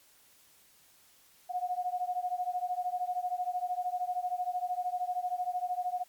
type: beating tone pair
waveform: sine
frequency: 718 / 731 Hz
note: F5 / F#5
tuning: +48 / -21 cents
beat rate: 13 Hz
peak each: -33 / -34 dBFS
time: 1.49-6.04 s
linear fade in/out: 20 ms
effects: white hiss -62 dBFS RMS until 6.08 s + MP3 96 kbps